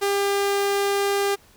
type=tone; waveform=sawtooth; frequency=400.1 Hz; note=G4; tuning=35 cents sharp; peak=-16 dBFS; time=0.01-1.36 s; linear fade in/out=20 ms; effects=pink hiss -54 dBFS RMS until 1.56 s